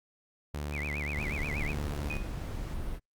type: tone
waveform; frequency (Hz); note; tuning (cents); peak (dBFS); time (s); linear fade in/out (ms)
sawtooth; 73.42; D2; 0; -30; 0.54-2.17; 0
type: tone with vibrato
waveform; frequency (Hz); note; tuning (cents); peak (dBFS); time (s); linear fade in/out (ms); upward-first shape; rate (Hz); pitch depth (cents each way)
sine; 2240; C#7; +18; -35; 0.71-1.75; 50; triangle; 8.3; 250
type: noise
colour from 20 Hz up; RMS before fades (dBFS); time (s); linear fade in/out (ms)
brown; -36; 1.14-3; 50
type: tone with exponential decay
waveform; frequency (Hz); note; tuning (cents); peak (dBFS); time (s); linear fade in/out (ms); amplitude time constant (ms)
sine; 2489; D#7; 0; -32; 2.1-2.33; 5; 50
effects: Opus 48 kbps